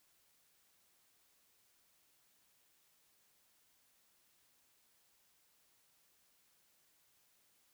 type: silence
effects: white hiss -73 dBFS RMS until 7.73 s